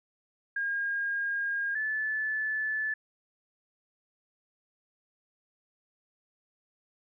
sine tone pair in turn, 1621 / 1738.5 Hz, G#6 / A6, -42 / -21 cents, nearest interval minor second, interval 121 cents, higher second, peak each -28 dBFS, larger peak neither, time 0.56-1.75 / 1.75-2.94 s, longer neither, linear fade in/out 5 ms, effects none

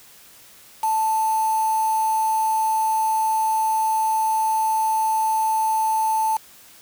sine tone with quantisation, 880 Hz, A5, in tune, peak -18 dBFS, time 0.83-6.37 s, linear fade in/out 5 ms, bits 5, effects white hiss -48 dBFS RMS until 6.81 s

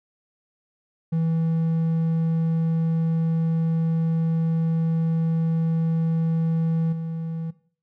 triangle tone with level steps, 163.3 Hz, E3, 16 cents flat, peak -18 / -25 dBFS, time 1.12-7.51 s, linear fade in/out 10 ms, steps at 6.92 s, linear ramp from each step 10 ms, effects noise-tail reverb RT60 0.5 s tail -18 dB re dry

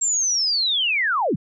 sine linear sweep, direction down, 7530 to 108 Hz, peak -18 dBFS, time 0.01-1.36 s, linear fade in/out 10 ms, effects none

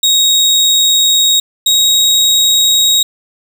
30% pulse tone pair in turn, 3772 / 3786 Hz, A#7 / A#7, +20 / +26 cents, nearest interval unison, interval 6 cents, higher second, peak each -5 dBFS, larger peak neither, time 0.03-1.4 / 1.66-3.03 s, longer neither, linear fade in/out 5 ms, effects none

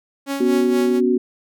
sawtooth tone with tremolo, 277.2 Hz, C#4, in tune, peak -17 dBFS, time 0.26-1.01 s, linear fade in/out 50 ms, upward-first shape sine, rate 4.2 Hz, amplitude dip 65%
sine chord, B suspended second, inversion none, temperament just, 246.9 / 277.8 / 370.4 Hz, B3 / C#4 / F#4, 0 / +4 / +2 cents, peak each -18 / -22 / -17 dBFS, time 0.4-1.18 s, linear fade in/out 10 ms
effects none

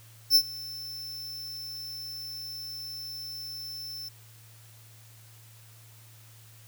45% pulse tone with ADSR envelope, 5320 Hz, E8, 15 cents sharp, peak -15 dBFS, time 0.3-4.09 s, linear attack 54 ms, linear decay 67 ms, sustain -22 dB, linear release 9 ms, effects added 112 Hz sine -52 dBFS peak until 6.67 s + white hiss -56 dBFS RMS until 6.67 s

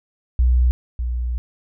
sine tone pair in turn, 61.74 / 60.57 Hz, B1 / B1, 0 / -33 cents, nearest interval unison, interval 33 cents, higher first, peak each -12 / -20 dBFS, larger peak first, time 0.39-0.71 / 0.99-1.38 s, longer second, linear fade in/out 0 ms, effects none

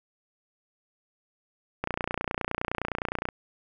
click train, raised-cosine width 0.5 ms, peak -13 dBFS, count 44, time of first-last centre 1.84-3.288 s, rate 29.7 Hz, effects none

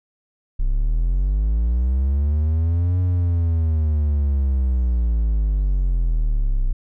triangle linear two-way sweep, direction up then down, 30.87 to 91.1 to 30.87 Hz, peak -14 dBFS, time 0.59-6.73 s, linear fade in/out 10 ms, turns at 3 s, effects none

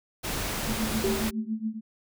pink noise, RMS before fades -31 dBFS, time 0.23-1.31 s, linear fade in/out 20 ms
sine tone with tremolo, 219.7 Hz, A3, 2 cents flat, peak -24 dBFS, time 0.66-1.81 s, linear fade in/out 50 ms, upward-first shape triangle, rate 7.2 Hz, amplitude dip 95%
sine tone with exponential decay, 388.7 Hz, G4, 15 cents flat, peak -22 dBFS, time 1.04-1.55 s, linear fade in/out 0 ms, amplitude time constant 110 ms
effects none

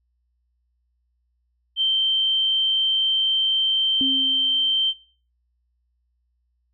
sine tone, 3124 Hz, G7, 7 cents flat, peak -17 dBFS, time 1.76-4.94 s, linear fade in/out 50 ms
sine tone with exponential decay, 267 Hz, C4, 35 cents sharp, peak -22 dBFS, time 4.01-4.89 s, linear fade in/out 0 ms, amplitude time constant 190 ms
effects noise-tail reverb RT60 0.4 s tail -20 dB re dry + added 60 Hz sine -67 dBFS peak until 6.73 s

